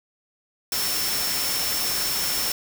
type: tone in noise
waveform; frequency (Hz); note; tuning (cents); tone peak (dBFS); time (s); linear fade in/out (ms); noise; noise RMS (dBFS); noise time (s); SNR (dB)
sine; 5390; E8; +38; -28; 0.72-2.52; 2; white; -26; 0.72-2.52; -5
effects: none